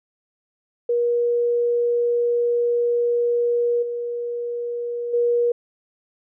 sine tone with level steps, 477.4 Hz, A#4, 41 cents sharp, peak -17 / -24 / -16 dBFS, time 0.89-5.52 s, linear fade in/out 5 ms, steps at 3.82 / 5.13 s, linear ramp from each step 10 ms, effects none

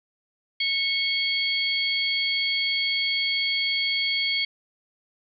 sine tone cluster, 2199 / 3267 / 4457 Hz, C#7 / G#7 / C#8, -14 / -29 / +9 cents, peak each -26 / -26 / -28 dBFS, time 0.6-4.45 s, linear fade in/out 5 ms, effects none

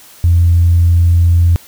sine tone, 85.7 Hz, F2, 32 cents flat, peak -5 dBFS, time 0.24-1.56 s, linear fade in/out 0 ms, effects tanh soft clip ceiling -1 dBFS + white hiss -40 dBFS RMS until 1.67 s

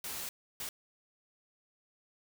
white noise bursts at uneven times, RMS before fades -40 dBFS, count 2, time 0.04-0.29 / 0.6-0.69 s, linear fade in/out 2 ms, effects none

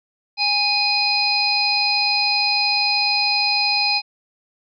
harmonic tone, 827 Hz, G#5, 8 cents flat, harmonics 1 / 3 / 5 / 6, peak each -24 / -21 / -21 / -22 dBFS, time 0.37-4.02 s, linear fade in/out 50 ms, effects none

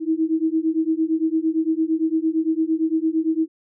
sine beating tone pair, 316.3 / 325.1 Hz, D#4 / E4, +29 / -24 cents, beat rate 8.8 Hz, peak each -21 dBFS, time 0-3.48 s, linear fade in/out 50 ms, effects none

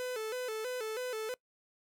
45% pulse tone with vibrato, 468.8 Hz, A#4, 10 cents sharp, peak -35 dBFS, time 0-1.34 s, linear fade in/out 0 ms, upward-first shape square, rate 3.1 Hz, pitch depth 120 cents each way, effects noise-tail reverb RT60 0.1 s tail -22 dB re dry

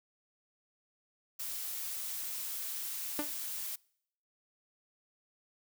blue noise, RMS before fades -39 dBFS, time 1.39-3.76 s, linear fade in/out 10 ms
sawtooth tone with exponential decay, 296.1 Hz, D4, 14 cents sharp, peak -26 dBFS, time 3.19-3.32 s, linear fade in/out 1 ms, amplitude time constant 27 ms
effects noise-tail reverb RT60 0.7 s tail -26 dB re dry

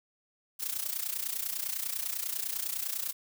blue noise with amplitude modulation, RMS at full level -31 dBFS, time 0.59-3.13 s, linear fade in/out 20 ms, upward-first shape sine, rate 30 Hz, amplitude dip 80%, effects none

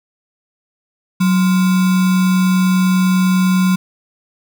sine tone with sample-and-hold, 185 Hz, F#3, in tune, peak -10 dBFS, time 1.2-3.76 s, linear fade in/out 10 ms, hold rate 1225 Hz, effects none

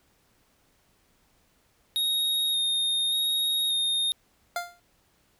square tone with vibrato, 3720 Hz, A#7, 4 cents flat, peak -24 dBFS, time 1.96-4.12 s, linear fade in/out 0 ms, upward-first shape square, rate 0.86 Hz, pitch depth 15 cents each way
25% pulse tone with exponential decay, 698.5 Hz, F5, in tune, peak -21 dBFS, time 4.56-4.8 s, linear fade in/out 2 ms, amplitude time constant 52 ms
effects pink hiss -66 dBFS RMS until 5.39 s

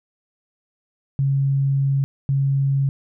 sine tone pair in turn, 137.5 / 137.5 Hz, C#3 / C#3, -14 / -14 cents, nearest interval unison, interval 0 cents, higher neither, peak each -16 dBFS, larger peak neither, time 1.19-2.04 / 2.29-2.89 s, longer first, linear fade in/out 0 ms, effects none

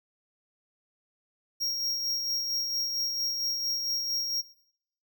square tone with tremolo, 5590 Hz, F8, 1 cent sharp, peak -27 dBFS, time 1.6-4.42 s, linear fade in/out 20 ms, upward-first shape sine, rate 4.4 Hz, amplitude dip 40%, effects noise-tail reverb RT60 0.7 s tail -19 dB re dry

